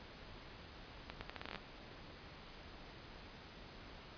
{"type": "accelerating click train", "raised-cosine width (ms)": 0.3, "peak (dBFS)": -27, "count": 11, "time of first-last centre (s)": [1.1, 1.558], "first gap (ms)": 110, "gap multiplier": 0.78, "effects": ["pink hiss -54 dBFS RMS until 4.17 s", "resampled to 11025 Hz"]}